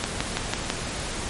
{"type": "click train", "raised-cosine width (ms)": 0.2, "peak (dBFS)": -6, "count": 5, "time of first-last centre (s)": [0.04, 0.701], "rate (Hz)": 6.05, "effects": ["pink hiss -31 dBFS RMS until 1.29 s", "MP3 48 kbps"]}